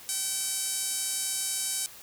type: tone with band-pass filter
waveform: 5% pulse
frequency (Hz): 768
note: G5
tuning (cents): -36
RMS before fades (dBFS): -31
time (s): 0.09-1.86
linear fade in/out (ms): 0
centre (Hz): 10000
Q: 1.1
effects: white hiss -48 dBFS RMS until 2.02 s